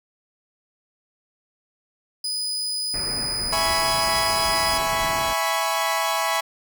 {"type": "tone", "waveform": "35% pulse", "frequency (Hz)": 4976, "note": "D#8", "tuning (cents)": -1, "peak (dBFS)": -23, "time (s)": [2.24, 4.78], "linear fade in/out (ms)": 5}
{"type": "low-pass noise", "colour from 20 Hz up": "pink", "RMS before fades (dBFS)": -34, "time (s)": [2.94, 5.33], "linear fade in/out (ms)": 0, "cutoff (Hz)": 2500, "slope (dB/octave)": 96}
{"type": "chord", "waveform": "sawtooth", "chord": "C# minor seventh", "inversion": "first", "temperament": "equal", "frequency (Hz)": [659.3, 830.6, 987.8, 1108.7], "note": ["E5", "G#5", "B5", "C#6"], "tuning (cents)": [0, 0, 0, 0], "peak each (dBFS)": -23, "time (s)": [3.52, 6.41], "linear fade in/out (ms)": 10}
{"effects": []}